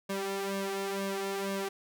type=tone with flanger; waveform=sawtooth; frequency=196 Hz; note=G3; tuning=in tune; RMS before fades=-34 dBFS; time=0.09-1.69 s; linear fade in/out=10 ms; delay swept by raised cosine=1.8 to 2.9 ms; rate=2.1 Hz; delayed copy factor=+0.85; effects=none